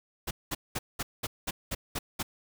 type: noise bursts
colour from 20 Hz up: pink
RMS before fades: -32 dBFS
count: 9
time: 0.27-2.23 s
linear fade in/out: 10 ms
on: 40 ms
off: 200 ms
effects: none